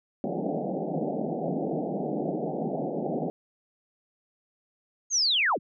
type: band-pass noise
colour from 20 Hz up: pink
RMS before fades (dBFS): -30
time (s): 0.24-3.3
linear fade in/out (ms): 0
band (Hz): 150 to 790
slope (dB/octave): 96
type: linear sweep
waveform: sine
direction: down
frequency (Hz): 6645 to 83.3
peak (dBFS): -21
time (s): 5.1-5.59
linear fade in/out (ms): 50
effects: none